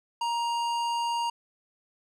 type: tone with hard clipping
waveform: sine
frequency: 939 Hz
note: A#5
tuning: 12 cents sharp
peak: -28 dBFS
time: 0.21-1.3 s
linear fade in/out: 5 ms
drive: 14 dB
effects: none